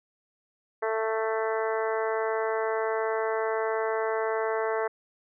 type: harmonic tone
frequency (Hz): 221.4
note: A3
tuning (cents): +11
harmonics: 2 / 3 / 4 / 5 / 6 / 7 / 8 / 9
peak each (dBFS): -28 / -32 / -34 / -36 / -38 / -39 / -40 / -41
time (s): 0.82-4.88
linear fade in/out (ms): 10
effects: none